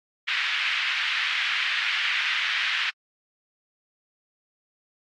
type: band-pass noise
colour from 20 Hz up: pink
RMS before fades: -26 dBFS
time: 0.27-2.91 s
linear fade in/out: 20 ms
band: 1700 to 3300 Hz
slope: 24 dB/octave
effects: AAC 64 kbps